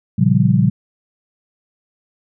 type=chord; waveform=sine; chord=G half-diminished seventh; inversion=first; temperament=equal; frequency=116.54 / 138.59 / 174.61 / 196 Hz; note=Bb2 / Db3 / F3 / G3; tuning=0 / 0 / 0 / 0 cents; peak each=-16 dBFS; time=0.18-0.7 s; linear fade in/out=10 ms; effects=none